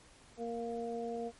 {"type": "harmonic tone", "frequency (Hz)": 233.1, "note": "A#3", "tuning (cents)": 0, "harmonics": [1, 2, 3], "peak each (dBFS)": [-42, -38, -42], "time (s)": [0.37, 1.32], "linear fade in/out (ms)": 50, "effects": ["pink hiss -60 dBFS RMS until 1.39 s", "MP3 48 kbps"]}